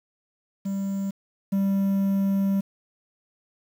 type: tone pair in turn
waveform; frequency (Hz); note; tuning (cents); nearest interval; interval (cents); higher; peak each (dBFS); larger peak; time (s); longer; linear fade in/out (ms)
triangle; 196 / 196; G3 / G3; 0 / 0; unison; 0; neither; -23 / -18; second; 0.65-1.11 / 1.52-2.61; second; 10
effects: 8-bit